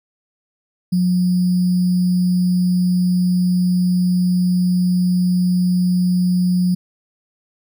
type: tone with sample-and-hold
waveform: sine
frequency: 180 Hz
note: F#3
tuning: 47 cents flat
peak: -13 dBFS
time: 0.92-6.75 s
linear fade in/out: 10 ms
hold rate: 4900 Hz
effects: none